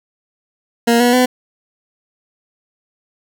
20% pulse tone with pitch steps, 234.3 / 242.8 / 251.7 Hz, A#3 / B3 / B3, +9 / -29 / +33 cents, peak -5 dBFS, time 0.87-1.26 s, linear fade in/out 10 ms, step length 130 ms, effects none

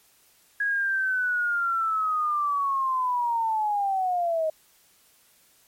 sine linear sweep, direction down, 1661.2 to 622.3 Hz, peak -22 dBFS, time 0.6-4.5 s, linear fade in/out 5 ms, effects white hiss -60 dBFS RMS until 5.67 s + MP3 64 kbps

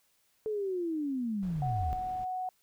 sine linear sweep, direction down, 440 to 63.8 Hz, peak -30 dBFS, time 0.46-1.93 s, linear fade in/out 0 ms
brown noise, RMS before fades -46 dBFS, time 1.42-2.25 s, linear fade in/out 10 ms
sine tone, 740 Hz, F#5, in tune, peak -32 dBFS, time 1.62-2.49 s, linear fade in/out 2 ms
effects white hiss -71 dBFS RMS until 2.62 s

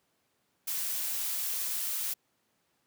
blue noise, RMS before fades -33 dBFS, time 0.67-2.14 s, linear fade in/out 10 ms, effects pink hiss -74 dBFS RMS until 2.86 s + high-pass 150 Hz 12 dB/octave

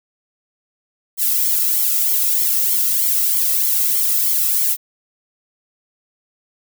violet noise with flanger, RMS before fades -17 dBFS, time 1.17-4.77 s, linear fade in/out 50 ms, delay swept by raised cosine 0.91 to 1.56 ms, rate 3.2 Hz, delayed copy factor +0.95, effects none

